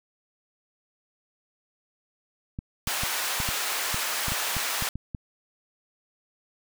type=clicks; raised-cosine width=5 ms; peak=-20 dBFS; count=12; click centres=2.589 / 2.875 / 3.035 / 3.402 / 3.489 / 3.944 / 4.283 / 4.32 / 4.567 / 4.824 / 4.956 / 5.148 s
type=high-pass noise; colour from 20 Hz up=pink; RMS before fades=-29 dBFS; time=2.87-4.89 s; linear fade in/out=2 ms; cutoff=950 Hz; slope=12 dB/octave
effects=none